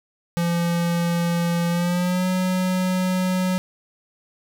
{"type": "tone with pitch glide", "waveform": "square", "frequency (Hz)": [171.1, 184.44], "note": ["F3", "F#3"], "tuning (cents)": [-35, -5], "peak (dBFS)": -20, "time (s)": [0.37, 3.58], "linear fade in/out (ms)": 0, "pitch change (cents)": 130, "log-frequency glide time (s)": [1.69, 2.27], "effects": []}